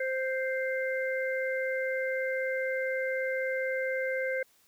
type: harmonic tone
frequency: 523 Hz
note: C5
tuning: 1 cent flat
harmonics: 1 / 3 / 4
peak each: -30 / -35 / -36 dBFS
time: 0-4.43 s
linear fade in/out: 5 ms
effects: white hiss -65 dBFS RMS until 4.67 s